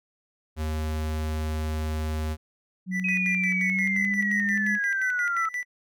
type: tone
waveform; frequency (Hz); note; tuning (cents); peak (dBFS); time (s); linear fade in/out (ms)
square; 77.78; D#2; 0; -27; 0.56-2.37; 50
type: tone with pitch glide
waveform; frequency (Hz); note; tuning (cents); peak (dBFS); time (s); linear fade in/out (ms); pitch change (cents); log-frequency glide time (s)
sine; 185 to 204.1; F#3 to G#3; 0 to -30; -27; 2.86-4.79; 50; +170; 3.59-4.28
type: tone with tremolo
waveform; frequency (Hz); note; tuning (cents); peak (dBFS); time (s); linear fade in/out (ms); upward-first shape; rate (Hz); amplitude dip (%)
triangle; 1975.5; B6; 0; -25; 2.91-5.65; 50; square; 5.7; 80
type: linear sweep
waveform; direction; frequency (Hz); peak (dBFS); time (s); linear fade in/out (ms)
sine; down; 2539 to 1305; -24; 3.04-5.49; 5
effects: none